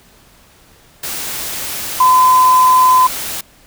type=tone in noise; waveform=sine; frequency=1018 Hz; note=C6; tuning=48 cents flat; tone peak=-6 dBFS; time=2-3.07 s; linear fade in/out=5 ms; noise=white; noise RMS=-23 dBFS; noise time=1.03-3.41 s; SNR=+14 dB; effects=pink hiss -47 dBFS RMS until 3.66 s